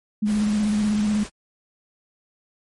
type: tone with vibrato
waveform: sine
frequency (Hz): 210.2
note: G#3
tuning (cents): +21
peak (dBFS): -18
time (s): 0.22-1.24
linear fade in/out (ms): 10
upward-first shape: square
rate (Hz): 16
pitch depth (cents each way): 26
type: noise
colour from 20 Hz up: pink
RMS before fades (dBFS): -35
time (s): 0.25-1.3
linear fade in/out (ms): 50
effects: MP3 48 kbps